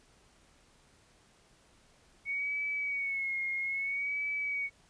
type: tone with vibrato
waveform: sine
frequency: 2218 Hz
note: C#7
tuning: in tune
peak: -31 dBFS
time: 2.25-4.7 s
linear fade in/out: 50 ms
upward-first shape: sine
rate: 0.61 Hz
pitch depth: 59 cents each way
effects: pink hiss -64 dBFS RMS until 4.89 s + resampled to 22050 Hz